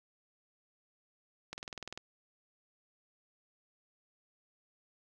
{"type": "click train", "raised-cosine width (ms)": 0.2, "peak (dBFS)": -24, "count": 10, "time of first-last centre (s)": [1.53, 1.976], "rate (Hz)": 20.2, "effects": []}